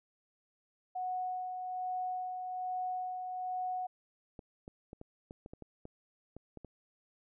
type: tone with tremolo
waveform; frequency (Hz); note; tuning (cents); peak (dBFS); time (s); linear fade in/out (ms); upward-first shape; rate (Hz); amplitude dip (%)
sine; 736; F#5; -9; -33; 0.95-3.87; 10; sine; 1.2; 40
type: clicks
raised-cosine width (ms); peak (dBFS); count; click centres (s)
2; -33; 12; 4.392 / 4.679 / 4.931 / 5.014 / 5.309 / 5.461 / 5.535 / 5.623 / 5.854 / 6.366 / 6.573 / 6.647
effects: none